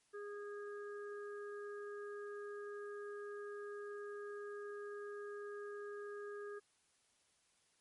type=harmonic tone; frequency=410.9 Hz; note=G#4; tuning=18 cents flat; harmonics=1 / 3 / 4; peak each=-45 / -55 / -55 dBFS; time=0.13-6.6 s; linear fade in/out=20 ms; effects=white hiss -75 dBFS RMS until 7.8 s + MP3 48 kbps